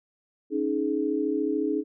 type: chord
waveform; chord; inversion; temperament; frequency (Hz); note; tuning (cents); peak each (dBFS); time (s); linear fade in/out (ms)
sine; C# suspended second; none; equal with one note detuned; 277.2 / 311.1 / 421.3; C#4 / D#4 / G#4; 0 / 0 / +25; -29 / -27 / -28; 0.5-1.84; 50
effects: none